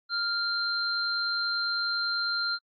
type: tone pair together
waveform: sine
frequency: 1396.9 / 4145 Hz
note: F6 / C8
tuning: 0 / -17 cents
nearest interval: octave + perfect fifth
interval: 1883 cents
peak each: -29 / -29 dBFS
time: 0.09-2.59 s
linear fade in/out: 50 ms
effects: AAC 32 kbps